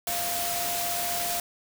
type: tone in noise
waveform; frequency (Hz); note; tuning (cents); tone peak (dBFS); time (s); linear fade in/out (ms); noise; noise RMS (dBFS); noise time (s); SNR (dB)
sine; 697; F5; -4; -32; 0.07-1.4; 2; white; -30; 0.07-1.4; -5
effects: none

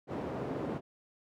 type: band-pass noise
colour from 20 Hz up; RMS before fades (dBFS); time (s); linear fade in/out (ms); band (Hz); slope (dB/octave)
white; -37; 0.07-0.81; 50; 130 to 450; 12
effects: none

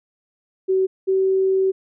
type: tone pair in turn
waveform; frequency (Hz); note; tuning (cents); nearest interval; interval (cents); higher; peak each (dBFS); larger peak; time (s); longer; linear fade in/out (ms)
sine; 378.7 / 381.8; F#4 / G4; +40 / -46; unison; 14; second; -15; neither; 0.68-0.87 / 1.07-1.72; second; 20
effects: none

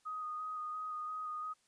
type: tone with vibrato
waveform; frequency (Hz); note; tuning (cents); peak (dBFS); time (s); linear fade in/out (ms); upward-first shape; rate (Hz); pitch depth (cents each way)
sine; 1244.5; D#6; 0; -38; 0.05-1.54; 20; square; 2.9; 14
effects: white hiss -73 dBFS RMS until 1.67 s + resampled to 22050 Hz

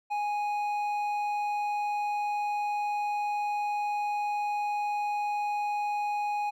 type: tone with hard clipping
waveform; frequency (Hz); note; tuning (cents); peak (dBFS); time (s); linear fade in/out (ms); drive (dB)
sine; 829; G#5; -3; -29; 0.1-6.51; 20; 6
effects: none

